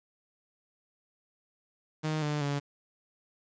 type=tone with pitch steps; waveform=sawtooth; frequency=155.3 / 148.89 / 142.74 Hz; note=D#3 / D3 / D3; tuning=-3 / +24 / -49 cents; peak=-25 dBFS; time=2.03-2.6 s; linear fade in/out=20 ms; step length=190 ms; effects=resampled to 16000 Hz + 9-bit